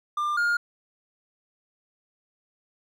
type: tone pair in turn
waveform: triangle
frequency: 1195 / 1417 Hz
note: D6 / F6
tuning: +30 / +25 cents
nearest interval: minor third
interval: 295 cents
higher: second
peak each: -22 / -19 dBFS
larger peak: second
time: 0.17-0.37 / 0.37-0.57 s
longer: neither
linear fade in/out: 5 ms
effects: none